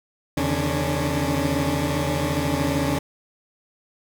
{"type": "tone cluster", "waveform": "20% pulse", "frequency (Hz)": [82.1, 137.4, 150.3, 275.6, 293.1], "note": ["E2", "C#3", "D3", "C#4", "D4"], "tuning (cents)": [-6, -15, 40, -10, -3], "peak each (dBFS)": -23, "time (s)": [0.37, 2.99], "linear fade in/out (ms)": 5, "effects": []}